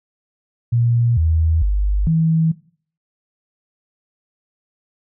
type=tone with pitch steps; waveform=sine; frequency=118.4 / 80.5 / 50 / 161.7 Hz; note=A#2 / E2 / G1 / E3; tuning=+27 / -41 / +35 / -33 cents; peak=-13 dBFS; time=0.72-2.52 s; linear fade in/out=10 ms; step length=450 ms; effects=noise-tail reverb RT60 0.5 s tail -19 dB re dry